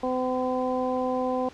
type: harmonic tone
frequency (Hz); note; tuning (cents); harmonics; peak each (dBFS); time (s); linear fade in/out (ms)
254.8; C4; -46; 1 / 2 / 3 / 4; -29 / -27 / -31 / -34; 0.03-1.49; 5
effects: pink hiss -49 dBFS RMS until 1.53 s + low-pass 5000 Hz 12 dB/octave